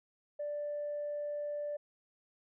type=tone; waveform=sine; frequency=587.3 Hz; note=D5; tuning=in tune; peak=-34 dBFS; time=0.39-1.77 s; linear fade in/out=10 ms; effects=tanh soft clip ceiling -31 dBFS